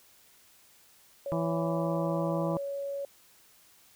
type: tone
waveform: sine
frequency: 559 Hz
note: C#5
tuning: 14 cents sharp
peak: -32 dBFS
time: 1.26-3.05 s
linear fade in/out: 2 ms
type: harmonic tone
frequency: 165.9 Hz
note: E3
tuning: 11 cents sharp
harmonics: 1 / 2 / 3 / 4 / 5 / 6 / 7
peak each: -31 / -34 / -40 / -38 / -42 / -39 / -43 dBFS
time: 1.32-2.57 s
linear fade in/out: 0 ms
effects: white hiss -60 dBFS RMS until 3.95 s